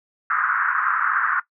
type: band-pass noise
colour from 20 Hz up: pink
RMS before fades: -21 dBFS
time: 0.3-1.4 s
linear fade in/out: 5 ms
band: 1200 to 1600 Hz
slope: 48 dB/octave
effects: noise-tail reverb RT60 0.1 s tail -17 dB re dry